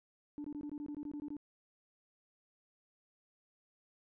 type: tone bursts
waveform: sine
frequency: 293.7 Hz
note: D4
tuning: in tune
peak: -38 dBFS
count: 12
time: 0.38-1.367 s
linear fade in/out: 0 ms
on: 63 ms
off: 21 ms
effects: tanh soft clip ceiling -37 dBFS